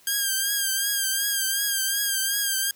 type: tone with vibrato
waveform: 5% pulse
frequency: 1603 Hz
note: G6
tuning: 38 cents sharp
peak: -12 dBFS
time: 0.07-2.71 s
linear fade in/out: 2 ms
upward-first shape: triangle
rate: 2.7 Hz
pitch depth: 59 cents each way
effects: white hiss -56 dBFS RMS until 2.75 s